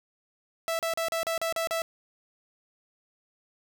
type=tone bursts; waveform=sawtooth; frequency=659.3 Hz; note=E5; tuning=in tune; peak=-23 dBFS; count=8; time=0.68-1.819 s; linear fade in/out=0 ms; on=110 ms; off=37 ms; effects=none